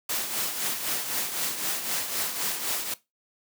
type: noise with tremolo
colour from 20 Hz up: white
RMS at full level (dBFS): -27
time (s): 0.09-2.94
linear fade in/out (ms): 5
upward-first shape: triangle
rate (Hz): 3.9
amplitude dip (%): 60
effects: noise-tail reverb RT60 0.2 s tail -18 dB re dry + high-pass 150 Hz 12 dB/octave